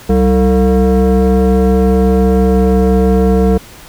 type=tone with frequency modulation; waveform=sine; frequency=192.1 Hz; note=G3; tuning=35 cents flat; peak=-4 dBFS; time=0.09-3.58 s; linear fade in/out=10 ms; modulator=258 Hz; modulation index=1.3; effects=tanh soft clip ceiling -6 dBFS + pink hiss -36 dBFS RMS until 3.88 s